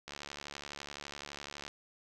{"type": "click train", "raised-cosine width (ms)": 0.2, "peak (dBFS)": -25, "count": 116, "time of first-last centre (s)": [0.08, 1.679], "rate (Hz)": 71.9, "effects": []}